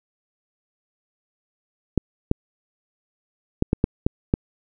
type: clicks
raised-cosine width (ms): 3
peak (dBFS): -4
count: 7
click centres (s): 1.977 / 2.314 / 3.624 / 3.731 / 3.841 / 4.065 / 4.339
effects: none